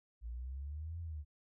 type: exponential two-way sweep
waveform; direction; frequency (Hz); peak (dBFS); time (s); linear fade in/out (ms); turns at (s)
sine; up then down; 55.6 to 85.8 to 71.7; -40; 0.21-1.25; 50; 1
effects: none